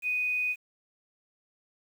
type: tone with quantisation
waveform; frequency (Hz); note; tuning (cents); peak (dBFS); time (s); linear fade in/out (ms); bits
sine; 2489; D#7; 0; -26; 0.02-0.56; 50; 9
effects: none